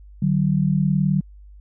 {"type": "tone pair together", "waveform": "sine", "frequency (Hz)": [150.33, 189.4], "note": ["D3", "F#3"], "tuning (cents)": [41, 41], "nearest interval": "major third", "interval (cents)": 400, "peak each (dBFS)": -19, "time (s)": [0.22, 1.21], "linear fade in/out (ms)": 5, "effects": ["added 50 Hz sine -41 dBFS peak until 1.6 s"]}